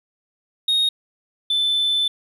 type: tone pair in turn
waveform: sine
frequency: 3730 / 3521 Hz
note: A#7 / A7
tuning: 0 / 0 cents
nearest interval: minor second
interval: 100 cents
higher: first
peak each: -13 / -15 dBFS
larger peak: first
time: 0.68-0.89 / 1.5-2.08 s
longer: second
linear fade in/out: 5 ms
effects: tanh soft clip ceiling -15 dBFS + 9-bit